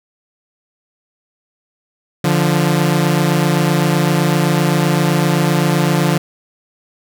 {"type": "tone pair together", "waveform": "sawtooth", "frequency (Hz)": [146.83, 174.61], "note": ["D3", "F3"], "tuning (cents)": [0, 0], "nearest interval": "minor third", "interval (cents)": 300, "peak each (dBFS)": -11, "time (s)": [2.24, 6.18], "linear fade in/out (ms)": 5, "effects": []}